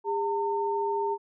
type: tone pair together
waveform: sine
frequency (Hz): 404.3 / 907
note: G#4 / A#5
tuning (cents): -46 / -48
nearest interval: octave + major second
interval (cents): 1398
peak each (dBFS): -28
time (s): 0.04-1.18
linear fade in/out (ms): 50
effects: none